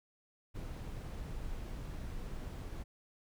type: noise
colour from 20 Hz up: brown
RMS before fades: -42 dBFS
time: 0.54-2.84 s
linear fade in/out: 20 ms
effects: none